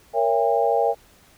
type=chord; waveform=sine; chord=A# diminished seventh; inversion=none; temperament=just; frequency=466.2 / 559.4 / 671.3 / 805.5 Hz; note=A#4 / C#5 / E5 / G5; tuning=0 / +16 / +31 / +47 cents; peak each=-22 / -24 / -23 / -22 dBFS; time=0.13-0.95 s; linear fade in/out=50 ms; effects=pink hiss -54 dBFS RMS until 1.37 s